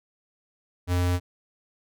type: tone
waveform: square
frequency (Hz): 89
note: F2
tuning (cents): +33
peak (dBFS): -22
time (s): 0.87-1.2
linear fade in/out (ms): 50
effects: none